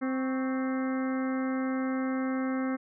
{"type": "harmonic tone with a mistuned harmonic", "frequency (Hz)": 261.6, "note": "C4", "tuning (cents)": 0, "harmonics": [1, 2, 3, 4, 5, 6, 7, 8], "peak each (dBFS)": [-28, -37, -43, -43, -42, -44, -47, -46], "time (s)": [0.01, 2.77], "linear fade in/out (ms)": 20, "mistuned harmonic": 4, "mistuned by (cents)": 98, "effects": []}